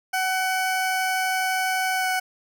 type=tone with pitch glide; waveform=20% pulse; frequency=751 to 745.4 Hz; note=F#5 to F#5; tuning=+26 to +13 cents; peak=-17 dBFS; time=0.13-2.2 s; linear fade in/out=10 ms; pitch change=-13 cents; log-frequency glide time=1.98-2.07 s; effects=none